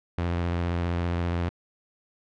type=tone with vibrato; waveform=sawtooth; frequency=86.4 Hz; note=F2; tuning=18 cents flat; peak=-21 dBFS; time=0.18-1.49 s; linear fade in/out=0 ms; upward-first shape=sine; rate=15 Hz; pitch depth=28 cents each way; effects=low-pass 3000 Hz 12 dB/octave